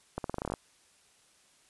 accelerating click train, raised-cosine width 1 ms, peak -19 dBFS, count 11, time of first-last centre 0.18-0.538 s, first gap 62 ms, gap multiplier 0.87, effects white hiss -64 dBFS RMS until 1.69 s + resampled to 24000 Hz

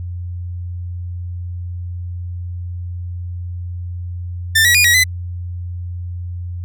sawtooth tone with pitch steps, 1785 / 1923 / 2441 / 1910 / 2016 Hz, A6 / B6 / D#7 / A#6 / B6, +24 / -47 / -34 / +42 / +35 cents, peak -6 dBFS, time 4.55-5.04 s, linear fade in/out 10 ms, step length 98 ms, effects added 88 Hz sine -23 dBFS peak until 6.64 s

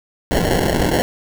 white noise with sample-and-hold, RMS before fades -17 dBFS, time 0.31-1.02 s, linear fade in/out 0 ms, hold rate 1225 Hz, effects none

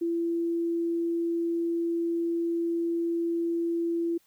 sine tone, 337.3 Hz, E4, 40 cents sharp, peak -25 dBFS, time 0.01-4.18 s, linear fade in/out 10 ms, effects white hiss -66 dBFS RMS until 4.26 s

